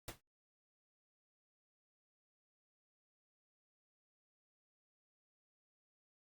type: noise with exponential decay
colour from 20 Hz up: pink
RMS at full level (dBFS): -42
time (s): 0.08-0.21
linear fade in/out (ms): 2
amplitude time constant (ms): 27
effects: Opus 48 kbps